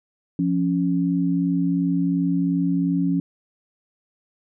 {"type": "tone pair together", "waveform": "sine", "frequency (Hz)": [174.39, 277.2], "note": ["F3", "C#4"], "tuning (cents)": [-2, 0], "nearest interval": "minor sixth", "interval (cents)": 802, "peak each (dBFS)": -21, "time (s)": [0.39, 3.2], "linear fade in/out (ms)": 2, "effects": []}